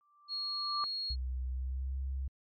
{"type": "tone with exponential growth", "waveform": "sine", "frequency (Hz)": 1174.7, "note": "D6", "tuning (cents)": 0, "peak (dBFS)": -30, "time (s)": [0.01, 0.84], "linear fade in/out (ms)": 0, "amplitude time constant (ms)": 180}
{"type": "tone", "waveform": "sine", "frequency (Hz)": 4300, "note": "C8", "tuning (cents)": 47, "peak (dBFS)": -34, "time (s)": [0.28, 1.16], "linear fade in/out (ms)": 50}
{"type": "tone with pitch glide", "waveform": "sine", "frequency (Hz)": [63.6, 66.68], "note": ["C2", "C2"], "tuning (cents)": [-48, 33], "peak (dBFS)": -33, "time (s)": [1.1, 2.28], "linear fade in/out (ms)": 5, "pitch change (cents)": 81, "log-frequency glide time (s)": [1.49, 1.98]}
{"effects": ["MP3 32 kbps"]}